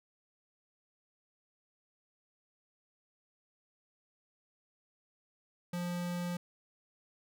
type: tone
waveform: square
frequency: 175.7 Hz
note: F3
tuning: 11 cents sharp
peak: -35 dBFS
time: 5.73-6.37 s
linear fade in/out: 5 ms
effects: none